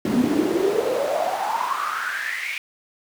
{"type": "noise with high-pass filter sweep", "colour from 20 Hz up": "brown", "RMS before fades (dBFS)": -23, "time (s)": [0.05, 2.58], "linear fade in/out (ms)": 2, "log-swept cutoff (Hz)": [220, 2400], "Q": 9, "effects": []}